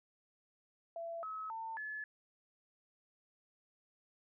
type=tone with pitch steps; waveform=sine; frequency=671 / 1285 / 899 / 1718 Hz; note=E5 / E6 / A5 / A6; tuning=+31 / -45 / +37 / -42 cents; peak=-40 dBFS; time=0.96-2.04 s; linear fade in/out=2 ms; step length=270 ms; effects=none